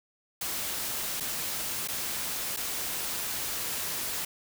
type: noise with dropouts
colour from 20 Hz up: white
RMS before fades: -33 dBFS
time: 0.41-4.25 s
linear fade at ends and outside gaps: 5 ms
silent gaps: 1.201-1.205 / 1.876-1.884 / 2.564-2.57 s
effects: none